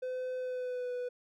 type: tone with pitch glide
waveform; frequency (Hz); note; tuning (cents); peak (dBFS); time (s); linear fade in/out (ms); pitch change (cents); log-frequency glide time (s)
triangle; 509 to 494.2; C5 to B4; -48 to +1; -32; 0.02-1.09; 10; -51; 0.37-0.92
effects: none